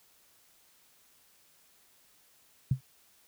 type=tone with exponential decay; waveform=sine; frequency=131.1 Hz; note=C3; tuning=4 cents sharp; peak=-19 dBFS; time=2.71-2.81 s; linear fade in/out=5 ms; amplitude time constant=20 ms; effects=white hiss -64 dBFS RMS until 3.27 s